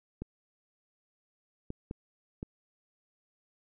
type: clicks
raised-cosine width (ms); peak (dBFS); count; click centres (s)
3; -24; 4; 0.22 / 1.704 / 1.911 / 2.429
effects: none